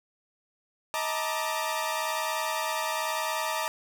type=tone cluster; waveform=sawtooth; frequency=634 / 885 / 946 / 1185 Hz; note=D#5 / A5 / A#5 / D6; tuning=+32 / +10 / +25 / +15 cents; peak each=-30 dBFS; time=0.94-3.68 s; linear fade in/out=0 ms; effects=none